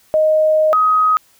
sine tone pair in turn, 622.3 / 1259.8 Hz, D#5 / D#6, 0 / +21 cents, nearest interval octave, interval 1221 cents, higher second, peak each -10 dBFS, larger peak neither, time 0.14-0.73 / 0.73-1.17 s, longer first, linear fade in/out 0 ms, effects white hiss -53 dBFS RMS until 1.39 s

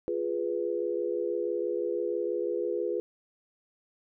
sine chord, F diminished, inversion none, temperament equal, 349.2 / 415.3 / 493.9 Hz, F4 / Ab4 / Cb5, 0 / 0 / 0 cents, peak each -32 dBFS, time 0.08-3 s, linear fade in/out 0 ms, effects none

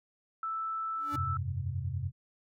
sine tone, 1319 Hz, E6, 1 cent sharp, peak -32 dBFS, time 0.43-1.37 s, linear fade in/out 2 ms
45% pulse tone with exponential growth, 290 Hz, D4, 22 cents flat, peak -34 dBFS, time 0.95-1.16 s, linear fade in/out 5 ms, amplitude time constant 45 ms
sine chord, F suspended second, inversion none, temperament equal, 87.31 / 98 / 130.81 Hz, F2 / G2 / C3, 0 / 0 / 0 cents, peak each -36 dBFS, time 1.12-2.12 s, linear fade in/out 50 ms
effects none

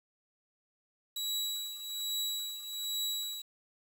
sawtooth tone with tremolo, 3900 Hz, B7, 23 cents flat, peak -28 dBFS, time 1.16-3.42 s, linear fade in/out 5 ms, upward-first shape triangle, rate 1.2 Hz, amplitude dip 75%, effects 9-bit

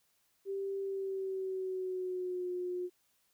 sine tone with pitch glide, 392 to 359.5 Hz, G4 to F#4, 0 to -50 cents, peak -34 dBFS, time 0.45-2.9 s, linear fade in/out 50 ms, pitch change -150 cents, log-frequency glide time 0.8-2.5 s, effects white hiss -74 dBFS RMS until 3.33 s

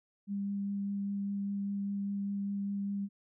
sine tone with vibrato, 200 Hz, G3, 35 cents sharp, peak -32 dBFS, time 0.27-3.09 s, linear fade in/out 50 ms, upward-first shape triangle, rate 5 Hz, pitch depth 10 cents each way, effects none

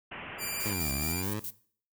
white low-pass noise, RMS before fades -42 dBFS, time 0.11-0.74 s, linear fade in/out 10 ms, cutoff 3000 Hz, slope 96 dB/octave
5% pulse tone with vibrato, 2372 Hz, D7, 17 cents sharp, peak -24 dBFS, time 0.38-1.25 s, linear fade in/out 50 ms, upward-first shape triangle, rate 16 Hz, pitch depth 29 cents each way
violet noise with tremolo, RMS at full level -37 dBFS, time 0.59-1.51 s, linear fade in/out 20 ms, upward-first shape square, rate 4.7 Hz, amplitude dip 80%
15% pulse linear two-way sweep, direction down then up, 110 to 65.9 to 110 Hz, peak -26 dBFS, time 0.65-1.4 s, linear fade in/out 10 ms, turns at 0.92 s
effects noise-tail reverb RT60 0.5 s tail -18 dB re dry

